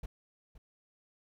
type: noise with echo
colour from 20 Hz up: brown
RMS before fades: -38 dBFS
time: 0.03-0.06 s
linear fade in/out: 5 ms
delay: 520 ms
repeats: 1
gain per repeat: -14 dB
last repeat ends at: 0.58 s
effects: none